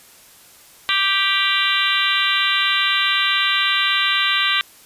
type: harmonic tone with a mistuned harmonic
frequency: 392 Hz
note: G4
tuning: in tune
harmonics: 3 / 4 / 5 / 6 / 7 / 8 / 9 / 10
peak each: -24 / -24 / -24 / -24 / -24 / -24 / -24 / -24 dBFS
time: 0.89-4.61 s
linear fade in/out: 0 ms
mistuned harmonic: 7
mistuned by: +28 cents
effects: white hiss -47 dBFS RMS until 4.85 s + resampled to 32000 Hz

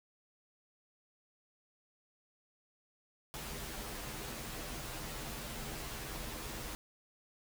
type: noise with comb filter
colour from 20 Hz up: pink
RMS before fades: -43 dBFS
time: 3.34-6.75 s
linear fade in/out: 0 ms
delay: 11 ms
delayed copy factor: -0.7
effects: none

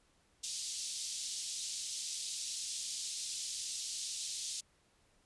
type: band-pass noise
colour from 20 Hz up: white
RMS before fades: -41 dBFS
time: 0.43-4.61 s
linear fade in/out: 10 ms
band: 3600 to 8300 Hz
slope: 24 dB/octave
effects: pink hiss -71 dBFS RMS until 5.25 s + resampled to 24000 Hz

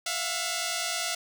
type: tone pair together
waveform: 5% pulse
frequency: 669 / 718.9 Hz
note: E5 / F5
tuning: +25 / +50 cents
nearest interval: minor second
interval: 125 cents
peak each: -20 dBFS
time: 0.06-1.15 s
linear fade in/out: 5 ms
effects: none

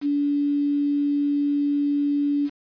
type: tone with quantisation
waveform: sine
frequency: 287.6 Hz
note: D4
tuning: 36 cents flat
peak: -19 dBFS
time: 0.01-2.5 s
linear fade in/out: 50 ms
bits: 7
effects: resampled to 11025 Hz

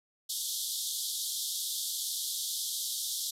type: band-pass noise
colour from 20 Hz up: pink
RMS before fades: -35 dBFS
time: 0.29-3.31 s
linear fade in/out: 10 ms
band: 3300 to 14000 Hz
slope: 96 dB/octave
effects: none

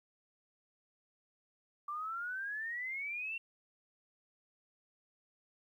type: exponential sweep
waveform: sine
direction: up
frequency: 1163 to 2742 Hz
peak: -37 dBFS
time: 1.88-3.38 s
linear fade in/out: 5 ms
effects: 12-bit

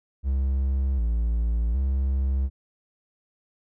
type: tone with vibrato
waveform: triangle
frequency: 61.74 Hz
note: B1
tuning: in tune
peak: -19 dBFS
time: 0.23-2.5 s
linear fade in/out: 50 ms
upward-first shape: square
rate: 0.66 Hz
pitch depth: 140 cents each way
effects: none

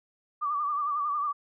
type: tone with vibrato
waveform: sine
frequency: 1173 Hz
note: D6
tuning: 2 cents flat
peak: -26 dBFS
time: 0.41-1.33 s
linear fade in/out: 20 ms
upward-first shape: sine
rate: 11 Hz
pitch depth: 65 cents each way
effects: none

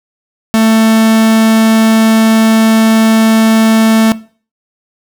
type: tone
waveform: 45% pulse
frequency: 222.1 Hz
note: A3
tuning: 16 cents sharp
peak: -6 dBFS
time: 0.54-4.12 s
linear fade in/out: 0 ms
effects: noise-tail reverb RT60 0.4 s tail -18 dB re dry

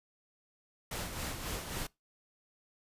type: noise with tremolo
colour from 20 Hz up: pink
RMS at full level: -37 dBFS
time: 0.91-1.87 s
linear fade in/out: 5 ms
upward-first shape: sine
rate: 3.7 Hz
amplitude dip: 50%
effects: noise-tail reverb RT60 0.2 s tail -23 dB re dry + resampled to 32000 Hz

